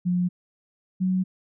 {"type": "tone pair in turn", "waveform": "sine", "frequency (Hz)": [178.5, 185.7], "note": ["F3", "F#3"], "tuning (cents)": [38, 7], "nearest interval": "minor second", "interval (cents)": 69, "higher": "second", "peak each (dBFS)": -20, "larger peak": "neither", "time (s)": [[0.05, 0.29], [1, 1.24]], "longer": "neither", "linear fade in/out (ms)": 20, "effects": []}